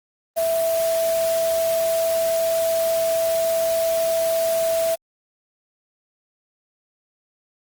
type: tone in noise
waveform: sine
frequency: 659.3 Hz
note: E5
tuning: in tune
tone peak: -18 dBFS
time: 0.36-4.96 s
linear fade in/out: 20 ms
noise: white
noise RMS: -31 dBFS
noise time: 0.36-4.96 s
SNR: +10 dB
effects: Opus 24 kbps